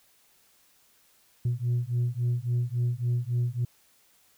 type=beating tone pair; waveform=sine; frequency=119.5 / 123.1 Hz; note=A#2 / B2; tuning=+43 / -5 cents; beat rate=3.6 Hz; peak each=-26 dBFS; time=1.45-3.65 s; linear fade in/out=5 ms; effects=tanh soft clip ceiling -21 dBFS + white hiss -63 dBFS RMS until 4.37 s